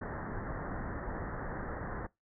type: low-pass noise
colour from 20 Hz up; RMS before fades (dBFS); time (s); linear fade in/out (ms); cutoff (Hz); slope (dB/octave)
pink; -39; 0.01-2.07; 10; 1900; 96
effects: noise-tail reverb RT60 0.2 s tail -23 dB re dry